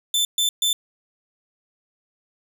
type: tone bursts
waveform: sawtooth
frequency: 3537 Hz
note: A7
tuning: 8 cents sharp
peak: -15 dBFS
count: 3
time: 0.14-0.73 s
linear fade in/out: 2 ms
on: 110 ms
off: 130 ms
effects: none